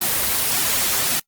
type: noise with flanger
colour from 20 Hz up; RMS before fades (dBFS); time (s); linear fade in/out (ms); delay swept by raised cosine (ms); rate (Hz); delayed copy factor
white; -20; 0.01-1.2; 10; 1.8 to 7.1; 1.7; -0.75
effects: noise-tail reverb RT60 0.1 s tail -24 dB re dry + Opus 24 kbps